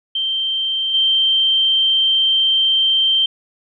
sine tone with level steps, 3136 Hz, G7, in tune, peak -17 / -12 dBFS, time 0.15-3.26 s, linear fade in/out 5 ms, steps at 0.94 s, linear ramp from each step 2 ms, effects none

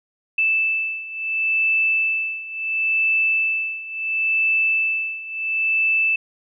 sine beating tone pair, 2637 / 2637.72 Hz, E7 / E7, 0 / 0 cents, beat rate 0.72 Hz, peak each -23 / -20 dBFS, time 0.38-6.16 s, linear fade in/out 5 ms, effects none

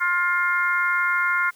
harmonic tone, 353.1 Hz, F4, 19 cents sharp, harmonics 3 / 4 / 5 / 6, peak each -26 / -21 / -31 / -25 dBFS, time 0-1.51 s, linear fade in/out 20 ms, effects white hiss -55 dBFS RMS until 1.55 s

